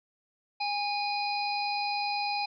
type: harmonic tone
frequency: 821 Hz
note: G#5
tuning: 20 cents flat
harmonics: 1 / 3 / 5 / 6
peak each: -30 / -35 / -37 / -38 dBFS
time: 0.6-2.46 s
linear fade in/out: 10 ms
effects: none